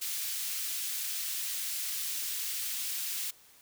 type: high-pass noise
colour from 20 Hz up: white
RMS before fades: -35 dBFS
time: 0.01-3.31 s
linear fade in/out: 10 ms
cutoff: 2400 Hz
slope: 12 dB/octave
effects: white hiss -59 dBFS RMS until 3.61 s

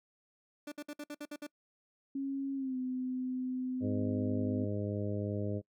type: tone bursts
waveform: 30% pulse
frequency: 294.2 Hz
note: D4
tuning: 3 cents sharp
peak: -37 dBFS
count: 8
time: 0.67-1.468 s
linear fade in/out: 5 ms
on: 49 ms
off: 58 ms
type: tone with pitch glide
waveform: sine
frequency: 273.5 to 255.2 Hz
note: C#4 to C4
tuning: -23 to -43 cents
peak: -33 dBFS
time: 2.15-4.65 s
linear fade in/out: 5 ms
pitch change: -120 cents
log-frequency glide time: 2.55-2.77 s
type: harmonic tone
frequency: 102.7 Hz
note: G#2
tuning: 19 cents flat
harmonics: 1 / 2 / 3 / 4 / 5 / 6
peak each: -36 / -39 / -41 / -42 / -43 / -44 dBFS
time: 3.8-5.62 s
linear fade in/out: 50 ms
effects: noise-tail reverb RT60 0.1 s tail -24 dB re dry

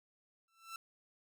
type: tone with exponential growth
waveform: sawtooth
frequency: 1336 Hz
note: E6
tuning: 23 cents sharp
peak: -37 dBFS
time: 0.48-0.76 s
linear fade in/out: 2 ms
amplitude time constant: 60 ms
effects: none

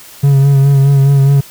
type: tone with vibrato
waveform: triangle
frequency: 138.59 Hz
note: C#3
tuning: in tune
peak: -3 dBFS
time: 0.23-1.41 s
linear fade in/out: 10 ms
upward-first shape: sine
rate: 4.8 Hz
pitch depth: 31 cents each way
effects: white hiss -36 dBFS RMS until 1.5 s

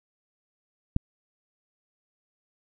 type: click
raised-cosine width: 5 ms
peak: -10 dBFS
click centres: 0.964 s
effects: none

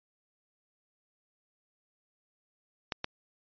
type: clicks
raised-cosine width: 0.2 ms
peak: -14 dBFS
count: 2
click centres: 2.922 / 3.044 s
effects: resampled to 11025 Hz

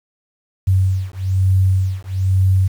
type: beating tone pair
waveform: sine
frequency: 94 / 95.1 Hz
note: F#2 / F#2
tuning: +28 / +48 cents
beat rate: 1.1 Hz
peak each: -16 dBFS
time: 0.67-2.68 s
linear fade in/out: 10 ms
effects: 7-bit

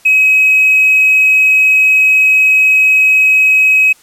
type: tone with hard clipping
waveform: triangle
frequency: 2546 Hz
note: D#7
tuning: 39 cents sharp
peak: -6 dBFS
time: 0.05-3.93 s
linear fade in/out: 10 ms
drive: 4 dB
effects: white hiss -46 dBFS RMS until 4.02 s + low-pass 12000 Hz 12 dB/octave

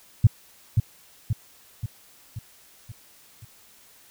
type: tone with echo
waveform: sine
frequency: 110 Hz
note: A2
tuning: in tune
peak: -9 dBFS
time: 0.24-0.27 s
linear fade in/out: 5 ms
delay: 530 ms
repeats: 6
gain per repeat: -5 dB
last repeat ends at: 3.45 s
effects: white hiss -54 dBFS RMS until 4.1 s

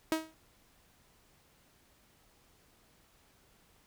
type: tone with exponential decay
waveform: sawtooth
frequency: 318.5 Hz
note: D#4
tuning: 41 cents sharp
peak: -21 dBFS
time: 0.12-0.34 s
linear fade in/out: 0 ms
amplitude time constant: 47 ms
effects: pink hiss -66 dBFS RMS until 3.86 s

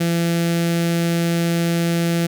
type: tone with notch filter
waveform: sawtooth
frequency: 169.2 Hz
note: E3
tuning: 45 cents sharp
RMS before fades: -19 dBFS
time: 0-2.27 s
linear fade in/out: 10 ms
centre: 1000 Hz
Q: 1.3
effects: none

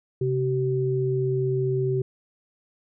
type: tone pair together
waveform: sine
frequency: 132.3 / 381.6 Hz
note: C3 / G4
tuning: +20 / -47 cents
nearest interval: octave + tritone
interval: 1833 cents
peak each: -24 dBFS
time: 0.21-2.02 s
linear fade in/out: 5 ms
effects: none

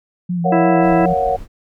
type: tone with vibrato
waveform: sine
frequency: 174.61 Hz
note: F3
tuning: in tune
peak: -17 dBFS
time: 0.29-1.14 s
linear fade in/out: 10 ms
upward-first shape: sine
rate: 5.6 Hz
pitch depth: 45 cents each way
type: chord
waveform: sine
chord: Gb major seventh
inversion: first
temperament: equal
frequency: 466.2 / 554.4 / 698.5 / 740 Hz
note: Bb4 / Db5 / F5 / Gb5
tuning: 0 / 0 / 0 / 0 cents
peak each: -22 / -20 / -23 / -17 dBFS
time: 0.44-1.37 s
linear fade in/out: 20 ms
type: harmonic tone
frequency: 329.6 Hz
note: E4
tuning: in tune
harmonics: 1 / 2 / 3 / 4 / 5 / 6 / 8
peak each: -15 / -21 / -25 / -27 / -29 / -31 / -33 dBFS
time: 0.52-1.06 s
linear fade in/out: 5 ms
type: noise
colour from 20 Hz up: brown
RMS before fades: -33 dBFS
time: 0.8-1.48 s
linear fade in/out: 50 ms
effects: none

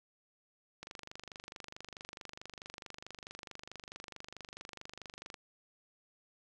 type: click train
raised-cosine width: 0.2 ms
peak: -28 dBFS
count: 112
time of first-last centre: 0.83-5.342 s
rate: 24.6 Hz
effects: none

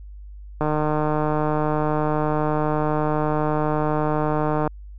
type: click train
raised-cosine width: 1 ms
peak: -9 dBFS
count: 619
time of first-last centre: 0.61-4.676 s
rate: 152 Hz
effects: added 50 Hz sine -36 dBFS peak until 4.98 s

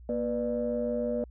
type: tone cluster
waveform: sine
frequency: 236 / 489.7 / 596 Hz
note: A#3 / B4 / D5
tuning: +22 / -15 / +25 cents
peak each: -31 dBFS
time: 0.09-1.24 s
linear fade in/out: 2 ms
effects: tanh soft clip ceiling -19 dBFS + added 60 Hz sine -46 dBFS peak until 1.3 s

